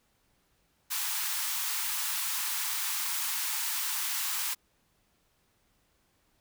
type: high-pass noise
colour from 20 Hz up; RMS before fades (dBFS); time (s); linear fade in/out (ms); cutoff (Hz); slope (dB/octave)
white; -32; 0.9-4.55; 20; 820; 96
effects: pink hiss -71 dBFS RMS until 6.4 s